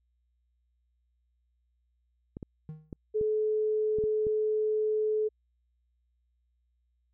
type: clicks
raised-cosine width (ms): 3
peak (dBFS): -26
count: 7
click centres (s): 2.369 / 2.428 / 2.928 / 3.212 / 3.986 / 4.039 / 4.268
type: tone with exponential decay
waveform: triangle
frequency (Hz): 155.56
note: D#3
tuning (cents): 0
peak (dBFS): -33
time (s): 2.69-2.96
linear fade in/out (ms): 0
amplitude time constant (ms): 58
type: tone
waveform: sine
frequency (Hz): 430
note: A4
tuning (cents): -40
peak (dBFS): -25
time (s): 3.14-5.29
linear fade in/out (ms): 20
effects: added 60 Hz sine -70 dBFS peak until 7.13 s